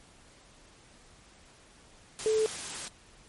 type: tone in noise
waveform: sine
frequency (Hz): 436.4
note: A4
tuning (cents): -14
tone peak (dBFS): -23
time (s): 2.26-2.46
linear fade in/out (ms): 0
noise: white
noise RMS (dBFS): -38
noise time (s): 2.19-2.88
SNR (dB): +12
effects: pink hiss -57 dBFS RMS until 3.28 s + MP3 48 kbps